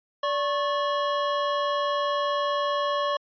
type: tone pair together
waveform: square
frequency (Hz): 580 / 1094.9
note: D5 / C#6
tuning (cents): -22 / -22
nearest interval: major seventh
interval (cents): 1100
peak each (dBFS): -27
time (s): 0.23-3.17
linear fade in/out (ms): 5
effects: resampled to 11025 Hz